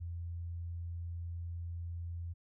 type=tone; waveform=sine; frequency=85.3 Hz; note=F2; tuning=40 cents flat; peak=-38 dBFS; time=0-2.34 s; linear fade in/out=20 ms; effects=none